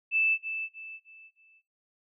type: tone with echo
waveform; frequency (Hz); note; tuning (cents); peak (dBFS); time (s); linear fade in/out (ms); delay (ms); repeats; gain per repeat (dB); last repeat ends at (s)
sine; 2637; E7; 0; -22; 0.11-0.38; 50; 310; 4; -9; 1.62
effects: noise-tail reverb RT60 0.3 s tail -24 dB re dry